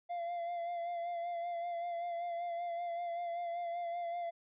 triangle tone with vibrato, 690 Hz, F5, 21 cents flat, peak -34 dBFS, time 0.09-4.31 s, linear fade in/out 20 ms, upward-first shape sine, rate 5.2 Hz, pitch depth 30 cents each way, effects resampled to 8000 Hz

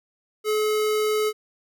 square tone, 427.7 Hz, A4, 49 cents flat, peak -21 dBFS, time 0.44-1.33 s, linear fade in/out 50 ms, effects none

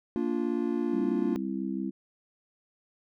triangle chord, Bb major, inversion none, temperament just, 233.1 / 291.4 / 349.6 Hz, Bb3 / D4 / F4, 0 / -13 / +2 cents, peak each -29 dBFS, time 0.16-1.36 s, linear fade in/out 0 ms
harmonic tone, 65.8 Hz, C2, 10 cents sharp, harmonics 3 / 4 / 5, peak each -33 / -34 / -35 dBFS, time 0.92-1.91 s, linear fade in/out 20 ms
effects none

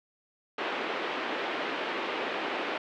pink band-pass noise, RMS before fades -33 dBFS, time 0.58-2.78 s, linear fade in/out 5 ms, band 300 to 3200 Hz, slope 24 dB/octave, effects none

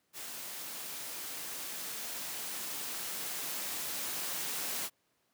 white noise with level ramp, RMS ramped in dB -43 to -36 dBFS, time 0.13-4.9 s, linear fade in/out 50 ms, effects pink hiss -75 dBFS RMS until 5.33 s + high-pass 150 Hz 12 dB/octave

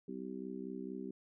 harmonic tone, 64.4 Hz, C2, 27 cents flat, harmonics 3 / 4 / 5 / 6, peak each -46 / -45 / -48 / -46 dBFS, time 0.08-1.11 s, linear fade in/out 5 ms, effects none

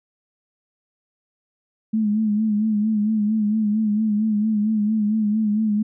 sine tone with vibrato, 213.7 Hz, G#3, 50 cents sharp, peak -17 dBFS, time 1.93-5.83 s, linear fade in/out 10 ms, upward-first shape sine, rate 4.4 Hz, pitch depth 59 cents each way, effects none

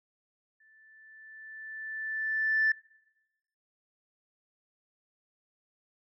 sine tone with exponential growth, 1760 Hz, A6, in tune, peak -20 dBFS, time 0.6-2.72 s, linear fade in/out 5 ms, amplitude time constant 460 ms, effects noise-tail reverb RT60 1.0 s tail -24 dB re dry + tanh soft clip ceiling -18 dBFS

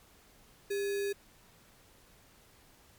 sine tone with sample-and-hold, 401.1 Hz, G4, 40 cents sharp, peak -30 dBFS, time 0.7-1.13 s, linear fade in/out 10 ms, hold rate 2100 Hz, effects pink hiss -61 dBFS RMS until 2.98 s + MP3 96 kbps

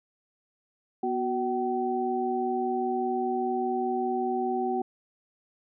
sine tone cluster, 244.8 / 369.8 / 763 Hz, B3 / F#4 / G5, -15 / -1 / -47 cents, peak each -32 / -29 / -29 dBFS, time 1.03-4.82 s, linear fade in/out 5 ms, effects none

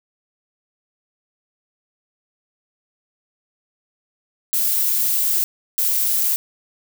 violet noise bursts at uneven times, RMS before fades -19 dBFS, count 2, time 4.53-5.44 / 5.78-6.36 s, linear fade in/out 0 ms, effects none

